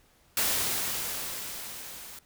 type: noise with level ramp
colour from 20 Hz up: white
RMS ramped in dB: -26 to -45 dBFS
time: 0.37-2.19 s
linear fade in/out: 2 ms
effects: pink hiss -63 dBFS RMS until 2.25 s